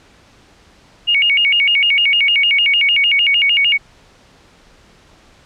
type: tone with vibrato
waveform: sine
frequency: 2520 Hz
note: D#7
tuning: 21 cents sharp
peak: -10 dBFS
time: 1.07-3.78 s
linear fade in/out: 20 ms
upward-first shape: square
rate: 6.6 Hz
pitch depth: 210 cents each way
effects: pink hiss -48 dBFS RMS until 5.45 s + low-pass 6000 Hz 12 dB/octave